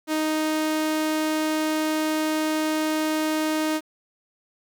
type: tone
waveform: sawtooth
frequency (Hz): 311.1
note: D#4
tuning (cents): 0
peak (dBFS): -18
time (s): 0.07-3.81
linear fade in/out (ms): 50
effects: 9-bit